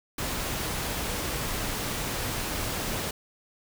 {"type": "noise", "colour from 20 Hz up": "pink", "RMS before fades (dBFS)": -31, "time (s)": [0.18, 3.11], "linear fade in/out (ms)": 5, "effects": []}